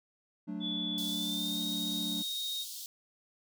triangle chord, D major, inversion first, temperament equal, 185 / 220 / 293.7 Hz, F#3 / A3 / D4, 0 / 0 / 0 cents, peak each -38 dBFS, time 0.47-2.23 s, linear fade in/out 20 ms
sine tone with pitch glide, 3446 to 3736 Hz, A7 to A#7, -37 to +3 cents, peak -34 dBFS, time 0.6-2.66 s, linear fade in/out 50 ms, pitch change +140 cents, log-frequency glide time 1.06-1.64 s
pink high-pass noise, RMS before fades -43 dBFS, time 0.98-2.86 s, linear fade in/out 0 ms, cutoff 3500 Hz, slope 48 dB/octave
effects none

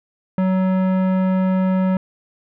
sine tone with tanh clipping, 187.3 Hz, F#3, 21 cents sharp, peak -17 dBFS, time 0.38-1.97 s, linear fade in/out 2 ms, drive 16 dB, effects none

